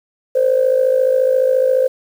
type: tone with amplitude modulation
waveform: sine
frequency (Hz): 519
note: C5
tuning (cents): -14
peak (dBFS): -7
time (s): 0.35-1.88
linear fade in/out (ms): 10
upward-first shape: sine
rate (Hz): 54.4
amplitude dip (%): 75
effects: tanh soft clip ceiling -4 dBFS + 7-bit